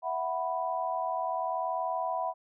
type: chord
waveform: sine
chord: E suspended second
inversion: none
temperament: equal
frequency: 659.3 / 740 / 987.8 Hz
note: E5 / F#5 / B5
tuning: 0 / 0 / 0 cents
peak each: -34 / -33 / -33 dBFS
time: 0.02-2.34 s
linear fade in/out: 50 ms
effects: none